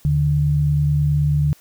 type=tone pair together; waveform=sine; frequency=77.78 / 147.06 Hz; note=D#2 / D3; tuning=0 / +3 cents; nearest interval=major seventh; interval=1103 cents; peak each=-22 / -15 dBFS; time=0.05-1.53 s; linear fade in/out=0 ms; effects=white hiss -52 dBFS RMS until 1.6 s